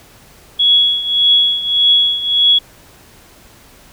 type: tone with tremolo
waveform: sine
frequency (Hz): 3354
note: G#7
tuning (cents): +16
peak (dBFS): -6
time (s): 0.59-2.59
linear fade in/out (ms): 10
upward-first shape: triangle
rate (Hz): 1.7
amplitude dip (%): 80
effects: pink hiss -44 dBFS RMS until 3.92 s

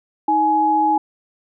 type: tone pair together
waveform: sine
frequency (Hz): 315 / 840.3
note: D#4 / G#5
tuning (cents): +21 / +20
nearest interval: octave + perfect fourth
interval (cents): 1699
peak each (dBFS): -21 / -14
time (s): 0.28-0.98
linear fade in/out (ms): 5
effects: none

